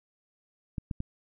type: clicks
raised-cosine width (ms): 5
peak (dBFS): -20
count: 3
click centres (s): 0.782 / 0.912 / 1.004
effects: none